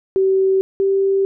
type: tone pair in turn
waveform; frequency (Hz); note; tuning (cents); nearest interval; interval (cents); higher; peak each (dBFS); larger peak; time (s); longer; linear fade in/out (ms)
sine; 383.1 / 390; G4 / G4; -40 / -9; unison; 31; second; -12 / -13; first; 0.16-0.61 / 0.8-1.25; neither; 0
effects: none